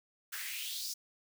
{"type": "noise with high-pass filter sweep", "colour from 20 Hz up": "white", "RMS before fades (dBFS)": -40, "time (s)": [0.32, 0.94], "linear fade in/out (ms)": 10, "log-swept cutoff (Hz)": [1500, 5600], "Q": 4, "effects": []}